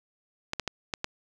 clicks, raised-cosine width 0.2 ms, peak -12 dBFS, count 5, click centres 0.534 / 0.597 / 0.677 / 0.938 / 1.044 s, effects none

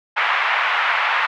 pink band-pass noise, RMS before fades -19 dBFS, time 0.16-1.27 s, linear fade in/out 20 ms, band 910 to 2600 Hz, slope 24 dB/octave, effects none

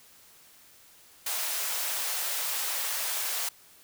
white high-pass noise, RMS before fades -31 dBFS, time 1.26-3.49 s, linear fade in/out 5 ms, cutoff 530 Hz, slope 24 dB/octave, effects white hiss -56 dBFS RMS until 3.83 s

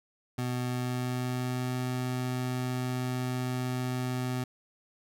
25% pulse tone with pitch glide, 124.6 to 126.34 Hz, B2 to B2, +16 to +40 cents, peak -26 dBFS, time 0.38-4.44 s, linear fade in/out 5 ms, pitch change +24 cents, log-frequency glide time 0.64-1.75 s, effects none

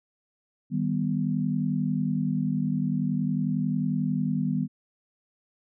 sine chord, Eb augmented, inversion none, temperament equal, 155.56 / 196 / 246.9 Hz, Eb3 / G3 / B3, 0 / 0 / 0 cents, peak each -28 dBFS, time 0.7-4.68 s, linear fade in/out 50 ms, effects none

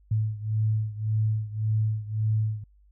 sine beating tone pair, 108 / 109.8 Hz, A2 / A2, -32 / -3 cents, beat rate 1.8 Hz, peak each -25 / -28 dBFS, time 0.11-2.64 s, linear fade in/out 5 ms, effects added 50 Hz sine -55 dBFS peak until 2.91 s

